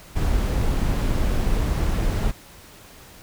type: noise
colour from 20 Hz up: brown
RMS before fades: -21 dBFS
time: 0.15-2.32 s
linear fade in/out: 20 ms
effects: pink hiss -46 dBFS RMS until 3.22 s